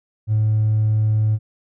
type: tone with hard clipping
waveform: sine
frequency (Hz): 108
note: A2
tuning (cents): -32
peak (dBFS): -15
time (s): 0.27-1.39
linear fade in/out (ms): 50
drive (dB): 1
effects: none